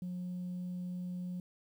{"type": "tone", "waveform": "sine", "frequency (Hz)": 179.7, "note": "F3", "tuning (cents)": 50, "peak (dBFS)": -35, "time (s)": [0.02, 1.4], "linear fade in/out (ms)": 2, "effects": ["tanh soft clip ceiling -35 dBFS", "11-bit"]}